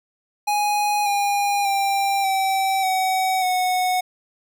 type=tone with pitch steps; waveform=square; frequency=830 / 810.1 / 790.7 / 771.7 / 753.2 / 735.2 Hz; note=G#5 / G#5 / G5 / G5 / F#5 / F#5; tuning=-1 / -43 / +15 / -27 / +31 / -11 cents; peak=-19 dBFS; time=0.47-4.01 s; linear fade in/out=10 ms; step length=590 ms; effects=none

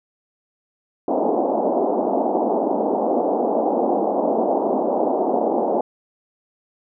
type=band-pass noise; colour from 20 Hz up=white; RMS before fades=-20 dBFS; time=1.08-5.81 s; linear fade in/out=2 ms; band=220 to 820 Hz; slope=48 dB/octave; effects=none

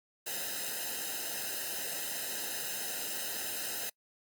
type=noise with comb filter; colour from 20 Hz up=white; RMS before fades=-37 dBFS; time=0.26-3.9 s; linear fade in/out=10 ms; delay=0.88 ms; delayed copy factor=-1; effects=noise-tail reverb RT60 0.1 s tail -26 dB re dry + Opus 48 kbps

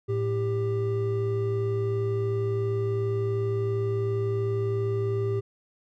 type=tone pair together; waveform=triangle; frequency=110.93 / 395.6 Hz; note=A2 / G4; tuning=+15 / +16 cents; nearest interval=octave + minor seventh; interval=2201 cents; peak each=-25 dBFS; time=0.08-5.41 s; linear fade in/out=20 ms; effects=none

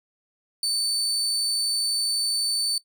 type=tone; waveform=30% pulse; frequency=4528 Hz; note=C#8; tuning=36 cents sharp; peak=-20 dBFS; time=0.63-2.78 s; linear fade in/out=2 ms; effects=noise-tail reverb RT60 0.1 s tail -19 dB re dry

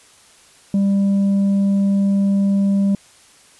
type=tone with tanh clipping; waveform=sine; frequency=197.9 Hz; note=G3; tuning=17 cents sharp; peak=-14 dBFS; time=0.74-2.95 s; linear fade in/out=2 ms; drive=3 dB; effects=white hiss -49 dBFS RMS until 3.59 s + resampled to 24000 Hz

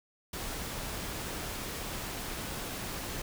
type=noise; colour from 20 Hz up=pink; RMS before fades=-38 dBFS; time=0.33-3.22 s; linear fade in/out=5 ms; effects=none

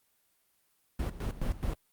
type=noise with tremolo; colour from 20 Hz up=brown; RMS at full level=-31 dBFS; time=0.99-1.75 s; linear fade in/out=5 ms; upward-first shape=square; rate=4.7 Hz; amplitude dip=80%; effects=white hiss -72 dBFS RMS until 1.92 s + Opus 32 kbps

